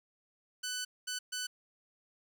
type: tone bursts at uneven times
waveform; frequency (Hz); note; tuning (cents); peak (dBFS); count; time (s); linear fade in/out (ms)
10% pulse; 1500; F#6; +23; -27; 3; 0.63-0.85 / 1.07-1.19 / 1.32-1.47; 10
effects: none